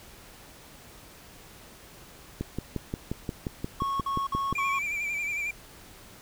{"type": "click train", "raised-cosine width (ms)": 3, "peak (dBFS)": -17, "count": 13, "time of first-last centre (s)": [2.41, 4.526], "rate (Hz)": 5.67}
{"type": "tone bursts", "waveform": "triangle", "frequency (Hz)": 1100, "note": "C#6", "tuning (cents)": -14, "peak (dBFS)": -25, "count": 4, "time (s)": [3.8, 4.79], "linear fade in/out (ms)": 5, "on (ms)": 210, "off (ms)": 50}
{"type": "tone with vibrato", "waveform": "triangle", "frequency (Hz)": 2349, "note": "D7", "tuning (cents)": 0, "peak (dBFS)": -27, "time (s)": [4.55, 5.51], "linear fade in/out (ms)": 5, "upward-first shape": "sine", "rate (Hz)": 11, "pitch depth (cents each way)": 47}
{"effects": ["pink hiss -50 dBFS RMS until 6.21 s"]}